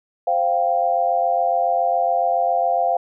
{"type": "chord", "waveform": "sine", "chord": "C suspended fourth", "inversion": "none", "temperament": "just", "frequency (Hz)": [523.3, 697.7, 784.9], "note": ["C5", "F5", "G5"], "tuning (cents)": [0, -2, 2], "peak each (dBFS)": [-24, -18, -22], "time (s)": [0.27, 2.97], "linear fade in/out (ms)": 5, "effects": []}